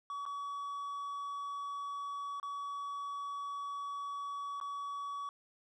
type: tone with dropouts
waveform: triangle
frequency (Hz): 1134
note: C#6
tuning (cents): +39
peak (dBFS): -36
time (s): 0.1-5.29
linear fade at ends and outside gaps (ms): 1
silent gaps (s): 0.254-0.262 / 2.399-2.429 / 4.601-4.612
effects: resampled to 22050 Hz